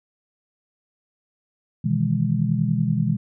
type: chord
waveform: sine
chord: E major seventh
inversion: second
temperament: just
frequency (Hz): 123.61 / 154.51 / 164.81 / 206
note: B2 / D#3 / E3 / G#3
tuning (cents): +2 / -12 / 0 / -14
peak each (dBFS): -24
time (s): 1.84-3.17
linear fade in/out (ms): 10
effects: none